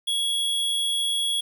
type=tone; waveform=square; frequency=3339 Hz; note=G#7; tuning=9 cents sharp; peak=-23 dBFS; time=0.07-1.41 s; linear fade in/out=10 ms; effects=9-bit